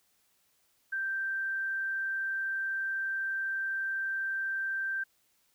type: tone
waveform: sine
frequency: 1568 Hz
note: G6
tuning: in tune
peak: -30 dBFS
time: 0.92-5.04 s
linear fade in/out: 10 ms
effects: white hiss -71 dBFS RMS until 5.54 s